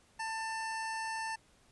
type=tone; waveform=25% pulse; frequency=891 Hz; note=A5; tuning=22 cents sharp; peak=-32 dBFS; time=0.19-1.36 s; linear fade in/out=10 ms; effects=pink hiss -66 dBFS RMS until 1.71 s + resampled to 24000 Hz